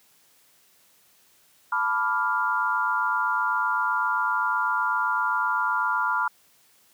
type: chord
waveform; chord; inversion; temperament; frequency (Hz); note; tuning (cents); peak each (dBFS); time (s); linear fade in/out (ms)
sine; B half-diminished seventh; third; equal; 880 / 987.8 / 1174.7 / 1396.9; A5 / B5 / D6 / F6; 0 / 0 / 0 / 0; -31 / -26 / -30 / -25; 1.72-6.28; 5
effects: white hiss -60 dBFS RMS until 6.93 s + high-pass 80 Hz 12 dB/octave